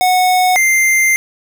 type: tone pair in turn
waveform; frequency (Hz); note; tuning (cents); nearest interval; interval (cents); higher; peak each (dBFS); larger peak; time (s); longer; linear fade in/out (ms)
square; 735 / 2091; F#5 / C7; -12 / -2; octave + tritone; 1810; second; -10; neither; 0.01-0.56 / 0.56-1.16; second; 0
effects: none